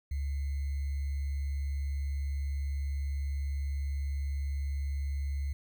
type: tone with sample-and-hold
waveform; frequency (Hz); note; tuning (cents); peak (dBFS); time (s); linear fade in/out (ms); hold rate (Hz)
sine; 70; C#2; +18; -30; 0.11-5.53; 5; 2100
effects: none

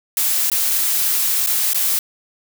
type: noise with dropouts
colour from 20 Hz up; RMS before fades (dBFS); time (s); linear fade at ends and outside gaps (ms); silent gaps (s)
blue; -18; 0.17-1.99; 2; 0.5-0.517 / 1.463-1.471 / 1.734-1.745
effects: none

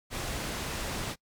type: low-pass noise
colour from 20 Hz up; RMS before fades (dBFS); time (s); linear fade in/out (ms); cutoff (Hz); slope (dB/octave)
pink; -35; 0.1-1.16; 50; 10000; 12
effects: noise-tail reverb RT60 0.1 s tail -23 dB re dry

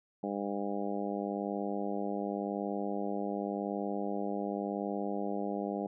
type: harmonic tone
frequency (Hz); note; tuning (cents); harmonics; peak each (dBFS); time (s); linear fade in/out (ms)
100.9; G#2; -49; 2 / 3 / 4 / 5 / 6 / 7 / 8; -37 / -39 / -40 / -41 / -42 / -42 / -43; 0.23-5.87; 5
effects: none

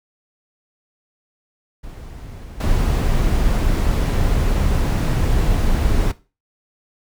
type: noise with level steps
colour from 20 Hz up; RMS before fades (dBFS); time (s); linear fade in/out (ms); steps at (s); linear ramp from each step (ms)
brown; -34 / -17; 1.83-6.12; 10; 2.6; 5
effects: noise-tail reverb RT60 0.3 s tail -17 dB re dry

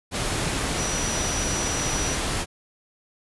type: tone in noise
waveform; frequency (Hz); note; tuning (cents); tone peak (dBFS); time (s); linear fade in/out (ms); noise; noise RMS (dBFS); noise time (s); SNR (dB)
sine; 5860; F#8; -18; -29; 0.76-2.18; 50; pink; -26; 0.11-2.46; -6
effects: resampled to 24000 Hz

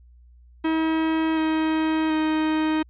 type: tone with pitch steps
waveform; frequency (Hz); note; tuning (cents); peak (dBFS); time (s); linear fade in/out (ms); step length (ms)
45% pulse; 320 / 316.1 / 312.3; D#4 / D#4 / D#4; +49 / +27 / +7; -20; 0.64-2.83; 10; 730
effects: added 60 Hz sine -48 dBFS peak until 2.89 s + resampled to 8000 Hz

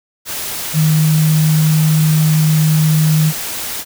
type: tone in noise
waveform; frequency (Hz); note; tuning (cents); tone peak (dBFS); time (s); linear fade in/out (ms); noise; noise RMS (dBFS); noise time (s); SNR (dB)
sine; 155.56; D#3; 0; -9; 0.73-3.33; 50; white; -23; 0.25-3.85; +11
effects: none

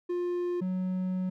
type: tone pair in turn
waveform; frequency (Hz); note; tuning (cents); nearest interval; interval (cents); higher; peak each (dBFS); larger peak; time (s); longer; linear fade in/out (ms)
triangle; 353.2 / 184.9; F4 / F#3; +20 / -1; major seventh; 1121; first; -26 / -26; neither; 0.09-0.61 / 0.61-1.3; second; 10
effects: none

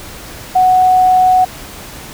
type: tone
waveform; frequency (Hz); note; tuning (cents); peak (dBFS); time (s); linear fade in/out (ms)
sine; 740; F#5; 0; -6; 0.55-1.45; 10
effects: pink hiss -31 dBFS RMS until 2.13 s

